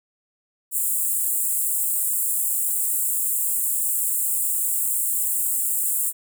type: high-pass noise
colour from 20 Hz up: pink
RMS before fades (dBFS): -23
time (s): 0.71-6.13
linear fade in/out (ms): 50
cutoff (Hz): 7500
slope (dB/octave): 96
effects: none